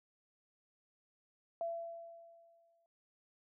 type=tone with exponential decay; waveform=sine; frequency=673 Hz; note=E5; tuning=36 cents sharp; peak=-34 dBFS; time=1.61-2.86 s; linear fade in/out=1 ms; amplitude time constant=270 ms; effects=none